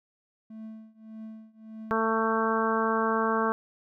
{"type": "tone with tremolo", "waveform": "triangle", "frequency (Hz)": 220, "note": "A3", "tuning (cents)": 0, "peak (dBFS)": -35, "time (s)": [0.5, 1.92], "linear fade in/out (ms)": 5, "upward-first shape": "triangle", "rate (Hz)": 1.7, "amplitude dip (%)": 95}
{"type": "harmonic tone", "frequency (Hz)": 223.1, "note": "A3", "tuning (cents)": 24, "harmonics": [1, 2, 3, 4, 5, 6, 7], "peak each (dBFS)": [-30, -29, -34, -32, -29, -33, -34], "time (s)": [1.91, 3.52], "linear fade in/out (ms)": 0}
{"effects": []}